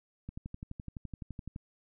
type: click train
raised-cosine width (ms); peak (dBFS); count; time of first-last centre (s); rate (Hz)
5; -28; 16; 0.29-1.561; 11.8
effects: none